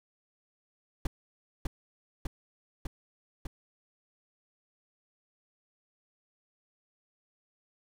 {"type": "noise with echo", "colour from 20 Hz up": "brown", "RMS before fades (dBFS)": -27, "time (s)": [1.05, 1.07], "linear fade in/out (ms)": 5, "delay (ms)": 600, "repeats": 4, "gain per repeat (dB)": -2, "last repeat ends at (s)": 3.47, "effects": []}